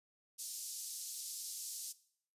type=band-pass noise; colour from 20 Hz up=pink; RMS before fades=-45 dBFS; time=0.38-1.93 s; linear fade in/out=20 ms; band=5100 to 13000 Hz; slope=24 dB/octave; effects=noise-tail reverb RT60 0.6 s tail -18 dB re dry + resampled to 32000 Hz